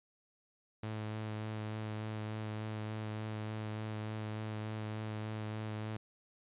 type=tone with vibrato; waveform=sawtooth; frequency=108 Hz; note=A2; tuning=32 cents flat; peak=-34 dBFS; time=0.83-5.97 s; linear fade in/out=5 ms; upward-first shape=sine; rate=3.4 Hz; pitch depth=15 cents each way; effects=resampled to 8000 Hz